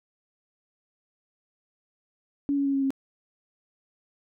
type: tone with pitch steps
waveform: sine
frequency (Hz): 282.9 / 279.7 / 276.4 / 273.3 / 270.1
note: C#4 / C#4 / C#4 / C#4 / C#4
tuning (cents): +35 / +16 / -5 / -24 / -45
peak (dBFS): -22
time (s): 2.49-2.905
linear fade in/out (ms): 0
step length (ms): 83
effects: none